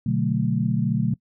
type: chord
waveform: sine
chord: B minor seventh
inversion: none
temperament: equal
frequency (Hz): 123.47 / 146.83 / 185 / 220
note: B2 / D3 / F#3 / A3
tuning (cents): 0 / 0 / 0 / 0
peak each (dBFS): -25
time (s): 0.06-1.14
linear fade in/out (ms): 5
effects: noise-tail reverb RT60 0.1 s tail -22 dB re dry